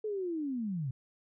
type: linear sweep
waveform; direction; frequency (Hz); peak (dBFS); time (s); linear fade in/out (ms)
sine; down; 438.2 to 121; -32; 0.04-0.91; 5
effects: none